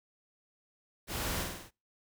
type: noise with echo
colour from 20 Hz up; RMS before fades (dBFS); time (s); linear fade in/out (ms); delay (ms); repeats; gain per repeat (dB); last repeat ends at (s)
pink; -37; 1.07-1.46; 50; 50; 5; -3; 1.71
effects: noise-tail reverb RT60 0.3 s tail -26 dB re dry